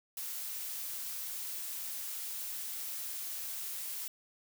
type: noise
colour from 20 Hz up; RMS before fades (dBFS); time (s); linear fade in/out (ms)
blue; -40; 0.17-4.08; 2
effects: none